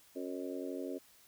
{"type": "harmonic tone with a mistuned harmonic", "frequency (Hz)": 91.6, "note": "F#2", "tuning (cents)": -17, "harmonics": [3, 4, 5, 6, 7], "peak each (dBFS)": [-41, -43, -45, -47, -48], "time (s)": [0.15, 0.99], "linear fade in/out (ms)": 20, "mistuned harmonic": 7, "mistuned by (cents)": -48, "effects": ["white hiss -63 dBFS RMS until 1.27 s"]}